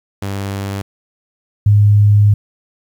sawtooth / sine tone pair in turn, 98.8 / 103.5 Hz, G2 / G#2, +14 / -5 cents, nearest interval minor second, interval 81 cents, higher second, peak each -16 / -6 dBFS, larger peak second, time 0.22-0.82 / 1.66-2.34 s, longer second, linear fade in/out 5 ms, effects 8-bit

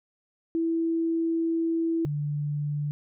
sine tone pair in turn, 329.6 / 146.82 Hz, E4 / D3, 0 / 0 cents, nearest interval octave + major second, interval 1400 cents, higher first, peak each -23 / -26 dBFS, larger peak first, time 0.55-2.05 / 2.05-2.91 s, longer first, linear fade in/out 0 ms, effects none

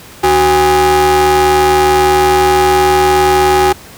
45% pulse ring-modulated tone, 222.1 Hz, A3, 16 cents sharp, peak -4 dBFS, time 0.23-3.73 s, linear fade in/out 10 ms, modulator 595 Hz, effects pink hiss -35 dBFS RMS until 3.97 s + high-pass 60 Hz 12 dB/octave

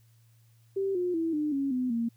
sine tone with pitch steps, 390 / 357.6 / 327.9 / 300.7 / 275.8 / 252.9 / 231.9 Hz, G4 / F4 / E4 / D4 / C#4 / B3 / A#3, -9 / +41 / -9 / +41 / -9 / +41 / -9 cents, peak -26 dBFS, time 0.76-2.09 s, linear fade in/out 10 ms, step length 190 ms, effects added 114 Hz sine -58 dBFS peak until 2.16 s + white hiss -70 dBFS RMS until 2.16 s

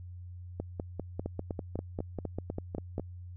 two click trains, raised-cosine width 2 ms, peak -21 / -21 dBFS, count 13 / 8, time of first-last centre 0.6-2.981 / 1.26-2.997 s, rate 5.04 / 4.03 Hz, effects added 89 Hz sine -42 dBFS peak until 3.36 s

